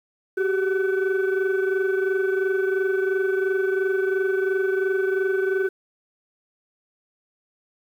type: tone cluster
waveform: sine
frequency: 379.3 / 402.2 / 1511 Hz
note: F#4 / G4 / F#6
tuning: +43 / +44 / +36 cents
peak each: -20 / -25 / -27 dBFS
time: 0.37-5.69 s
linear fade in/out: 10 ms
effects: tanh soft clip ceiling -15 dBFS + 9-bit